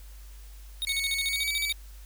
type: tone bursts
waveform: square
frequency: 3729 Hz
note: A#7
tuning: in tune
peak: -28 dBFS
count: 13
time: 0.82-1.725 s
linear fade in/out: 0 ms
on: 29 ms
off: 44 ms
type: tone with pitch glide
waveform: sawtooth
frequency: 2217 to 2291 Hz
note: C#7 to D7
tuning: 0 to -44 cents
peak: -25 dBFS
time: 0.87-1.72 s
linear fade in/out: 2 ms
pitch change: +56 cents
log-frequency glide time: 1.25-1.52 s
effects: added 50 Hz sine -43 dBFS peak until 2.05 s + white hiss -56 dBFS RMS until 2.05 s